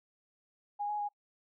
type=tone with pitch steps; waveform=sine; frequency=822 / 836 / 824 Hz; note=G#5 / G#5 / G#5; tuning=-18 / +11 / -14 cents; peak=-32 dBFS; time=0.79-1.09 s; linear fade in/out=20 ms; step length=100 ms; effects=noise-tail reverb RT60 0.1 s tail -22 dB re dry